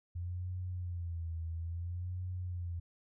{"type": "tone with vibrato", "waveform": "sine", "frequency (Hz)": 86.5, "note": "F2", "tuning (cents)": -16, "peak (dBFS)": -36, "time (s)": [0.15, 2.8], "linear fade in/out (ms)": 10, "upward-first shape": "sine", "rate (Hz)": 0.59, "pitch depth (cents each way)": 90, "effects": []}